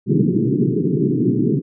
pink band-pass noise, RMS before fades -17 dBFS, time 0.06-1.62 s, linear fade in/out 50 ms, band 120 to 420 Hz, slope 96 dB/octave, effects none

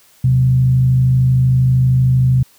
sine tone with frequency modulation, 128.4 Hz, C3, 32 cents flat, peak -9 dBFS, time 0.24-2.43 s, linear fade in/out 5 ms, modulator 52.9 Hz, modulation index 0.33, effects white hiss -50 dBFS RMS until 2.58 s

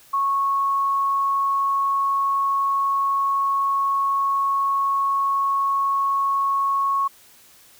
sine tone, 1102 Hz, C#6, 11 cents flat, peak -18 dBFS, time 0.13-7.08 s, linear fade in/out 10 ms, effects white hiss -51 dBFS RMS until 7.79 s

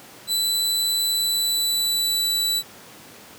sawtooth tone with pitch glide, 3987 to 3953 Hz, B7 to B7, +16 to +1 cents, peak -17 dBFS, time 0.27-2.63 s, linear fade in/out 50 ms, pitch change -15 cents, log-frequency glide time 1-2.41 s, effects pink hiss -44 dBFS RMS until 3.38 s + high-pass 150 Hz 12 dB/octave

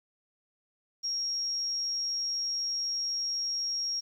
sine tone, 5588 Hz, F8, in tune, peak -29 dBFS, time 1.03-4.01 s, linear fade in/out 20 ms, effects 10-bit

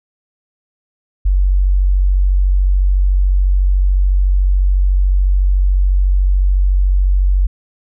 sine tone, 46.94 Hz, F#1, 26 cents sharp, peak -9 dBFS, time 1.25-7.47 s, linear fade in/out 10 ms, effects none

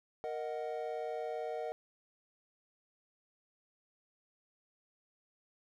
triangle chord, D# minor, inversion second, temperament equal, 466.2 / 622.3 / 740 Hz, A#4 / D#5 / F#5, 0 / 0 / 0 cents, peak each -38 / -39 / -40 dBFS, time 0.24-1.72 s, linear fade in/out 0 ms, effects none

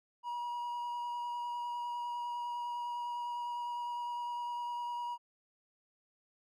triangle tone with vibrato, 960 Hz, B5, 49 cents flat, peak -34 dBFS, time 0.23-5.18 s, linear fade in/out 50 ms, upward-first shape sine, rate 9.9 Hz, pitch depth 10 cents each way, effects none

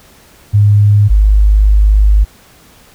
sine tone pair in turn, 103.2 / 51.48 Hz, G#2 / G#1, -10 / -15 cents, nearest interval octave, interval 1205 cents, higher first, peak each -4 dBFS, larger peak neither, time 0.53-1.09 / 1.09-2.25 s, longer second, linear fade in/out 20 ms, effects pink hiss -43 dBFS RMS until 2.94 s

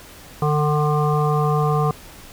harmonic tone with a mistuned harmonic, 149.6 Hz, D3, 32 cents sharp, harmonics 1 / 3 / 5 / 7 / 8, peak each -18 / -23 / -25 / -26 / -27 dBFS, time 0.42-1.91 s, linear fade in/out 2 ms, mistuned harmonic 7, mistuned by +16 cents, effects pink hiss -42 dBFS RMS until 2.32 s

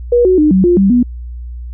sine tone with pitch steps, 482.1 / 370.3 / 303 / 188.6 / 351.7 / 195.1 / 244.6 Hz, B4 / F#4 / D#4 / F#3 / F4 / G3 / B3, -42 / +1 / -46 / +33 / +12 / -8 / -16 cents, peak -6 dBFS, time 0.12-1.03 s, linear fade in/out 5 ms, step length 130 ms, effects added 60 Hz sine -23 dBFS peak until 1.73 s

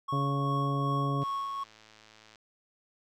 triangle tone with tremolo, 1103 Hz, C#6, 9 cents flat, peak -28 dBFS, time 0.08-1.64 s, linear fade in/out 10 ms, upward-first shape sine, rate 2.6 Hz, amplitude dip 35%
harmonic tone, 140 Hz, C#3, 18 cents sharp, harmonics 1 / 2 / 3 / 4 / 5, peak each -29 / -35 / -39 / -41 / -43 dBFS, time 0.12-1.24 s, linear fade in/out 10 ms
click train, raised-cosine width 0.2 ms, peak -37 dBFS, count 125, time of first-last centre 1.22-2.358 s, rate 109 Hz
effects none

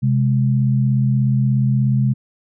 sine tone pair together, 130.81 / 207.6 Hz, C3 / G#3, 0 / 0 cents, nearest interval minor sixth, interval 800 cents, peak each -14 / -20 dBFS, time 0.02-2.14 s, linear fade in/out 20 ms, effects none

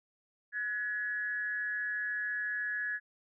sine tone with amplitude modulation, 1691 Hz, G#6, 31 cents sharp, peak -29 dBFS, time 0.52-3 s, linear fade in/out 50 ms, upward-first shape sine, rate 214 Hz, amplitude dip 65%, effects none

